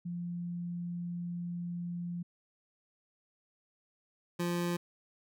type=tone pair in turn; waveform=sine / 25% pulse; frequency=173.9 / 173.9 Hz; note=F3 / F3; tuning=-7 / -7 cents; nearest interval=unison; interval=0 cents; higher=neither; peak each=-35 / -27 dBFS; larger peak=second; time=0.05-2.23 / 4.39-4.77 s; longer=first; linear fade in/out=10 ms; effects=none